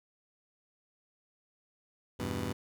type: chord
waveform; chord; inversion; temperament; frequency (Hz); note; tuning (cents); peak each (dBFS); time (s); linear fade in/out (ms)
15% pulse; E minor; none; just; 82.41 / 98.89 / 123.61; E2 / G2 / B2; 0 / +16 / +2; -33 / -31 / -33; 2.19-2.53; 10
effects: none